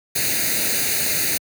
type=noise with comb filter; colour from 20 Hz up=white; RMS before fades=-21 dBFS; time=0.15-1.38 s; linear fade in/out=10 ms; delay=0.46 ms; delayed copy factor=+0.8; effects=high-pass 80 Hz 12 dB/octave